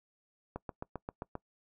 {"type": "click train", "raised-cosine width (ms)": 1, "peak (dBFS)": -24, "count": 7, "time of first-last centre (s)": [0.56, 1.354], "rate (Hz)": 7.56, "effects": ["noise-tail reverb RT60 0.1 s tail -23 dB re dry"]}